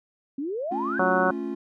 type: exponential sweep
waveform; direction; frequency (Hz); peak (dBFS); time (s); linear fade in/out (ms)
sine; up; 261.6 to 1642; -27; 0.38-0.99; 5
type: chord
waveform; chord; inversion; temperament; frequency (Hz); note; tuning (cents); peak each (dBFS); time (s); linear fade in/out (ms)
triangle; A augmented; none; equal; 220 / 277.2 / 349.2; A3 / C#4 / E#4; 0 / 0 / 0; -32 / -30 / -30; 0.71-1.55; 10
type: harmonic tone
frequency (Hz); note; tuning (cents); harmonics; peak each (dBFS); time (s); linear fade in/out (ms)
185; F#3; 0; 1 / 2 / 3 / 4 / 5 / 6 / 7 / 8; -30 / -29 / -25 / -27 / -31 / -28 / -30 / -26; 0.99-1.31; 5
effects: none